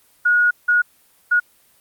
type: tone bursts at uneven times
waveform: sine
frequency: 1448 Hz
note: F#6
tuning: 38 cents flat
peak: -12 dBFS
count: 3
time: 0.25-0.51 / 0.68-0.82 / 1.31-1.4 s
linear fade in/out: 10 ms
effects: white hiss -56 dBFS RMS until 1.8 s + Opus 24 kbps